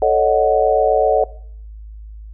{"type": "chord", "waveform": "sine", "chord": "D# half-diminished seventh", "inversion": "second", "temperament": "equal", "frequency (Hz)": [440, 554.4, 622.3, 740], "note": ["A4", "C#5", "D#5", "F#5"], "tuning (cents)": [0, 0, 0, 0], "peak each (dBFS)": -17, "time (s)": [0.02, 1.24], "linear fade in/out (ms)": 2, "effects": ["noise-tail reverb RT60 0.6 s tail -20 dB re dry", "added 53 Hz sine -32 dBFS peak until 2.33 s"]}